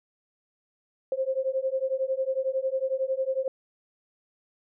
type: beating tone pair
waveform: sine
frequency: 523 / 534 Hz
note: C5 / C5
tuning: -1 / +35 cents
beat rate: 11 Hz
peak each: -28 dBFS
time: 1.12-3.48 s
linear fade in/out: 2 ms
effects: none